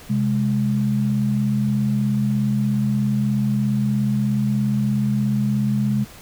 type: tone pair together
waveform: sine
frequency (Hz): 130.84 / 207.7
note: C3 / G#3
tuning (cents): 0 / 0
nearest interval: minor sixth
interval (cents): 800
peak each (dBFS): -21 / -19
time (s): 0.09-6.05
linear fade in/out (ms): 20
effects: pink hiss -43 dBFS RMS until 6.21 s